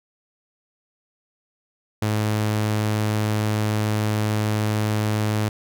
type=tone; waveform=sawtooth; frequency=106.8 Hz; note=G#2; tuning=49 cents sharp; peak=-16 dBFS; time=2.02-5.49 s; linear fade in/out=5 ms; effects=none